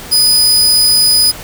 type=tone; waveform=sawtooth; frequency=4978 Hz; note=D#8; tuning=in tune; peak=-4 dBFS; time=0.11-1.32 s; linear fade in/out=20 ms; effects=pink hiss -29 dBFS RMS until 1.43 s